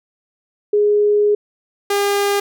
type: tone pair in turn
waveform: sine / sawtooth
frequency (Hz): 415.3 / 403.7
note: G#4 / G#4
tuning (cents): 0 / -49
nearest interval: unison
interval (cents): 49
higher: first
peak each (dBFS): -11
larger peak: neither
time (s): 0.73-1.35 / 1.9-2.4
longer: first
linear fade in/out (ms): 5
effects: none